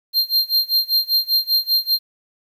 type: tone with tremolo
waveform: square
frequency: 4186 Hz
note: C8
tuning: in tune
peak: -13 dBFS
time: 0.13-1.99 s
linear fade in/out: 50 ms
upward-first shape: sine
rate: 5.1 Hz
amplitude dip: 95%
effects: 9-bit